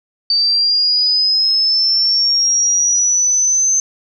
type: linear sweep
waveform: sine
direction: up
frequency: 4600 to 6240 Hz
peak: -11 dBFS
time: 0.3-3.8 s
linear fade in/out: 2 ms
effects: none